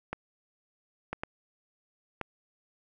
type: clicks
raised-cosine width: 0.5 ms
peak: -18 dBFS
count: 4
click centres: 0.13 / 1.13 / 1.235 / 2.213 s
effects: none